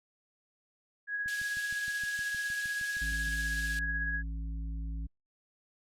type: tone with tremolo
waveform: sine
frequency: 1661.2 Hz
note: G#6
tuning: in tune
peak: -30 dBFS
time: 1.07-4.23 s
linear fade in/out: 50 ms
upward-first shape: triangle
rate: 16 Hz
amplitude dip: 40%
type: click train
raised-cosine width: 5 ms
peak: -39 dBFS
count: 14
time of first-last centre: 1.26-3.279 s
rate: 6.44 Hz
type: high-pass noise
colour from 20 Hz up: pink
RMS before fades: -43 dBFS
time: 1.28-3.79 s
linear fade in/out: 0 ms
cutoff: 2700 Hz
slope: 24 dB/octave
type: harmonic tone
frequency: 55 Hz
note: A1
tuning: in tune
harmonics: 1 / 3 / 5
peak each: -34 / -46 / -50 dBFS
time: 3.01-5.07 s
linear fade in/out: 10 ms
effects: low-pass 11000 Hz 12 dB/octave + Opus 48 kbps